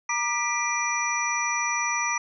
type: tone cluster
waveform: sine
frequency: 947 / 1195 / 1971 / 2385 / 5860 Hz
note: A#5 / D6 / B6 / D7 / F#8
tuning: +27 / +30 / -4 / +26 / -18 cents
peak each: -30 dBFS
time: 0.09-2.18 s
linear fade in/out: 5 ms
effects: none